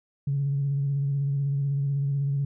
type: tone with vibrato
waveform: sine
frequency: 140 Hz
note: C#3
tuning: 18 cents sharp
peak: -22 dBFS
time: 0.27-2.45 s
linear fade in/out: 5 ms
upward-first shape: square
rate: 16 Hz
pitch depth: 26 cents each way
effects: tanh soft clip ceiling -18 dBFS